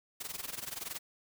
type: noise with amplitude modulation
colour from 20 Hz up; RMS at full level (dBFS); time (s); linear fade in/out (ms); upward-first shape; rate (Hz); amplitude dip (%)
white; -38; 0.2-0.99; 10; sine; 21.3; 85
effects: none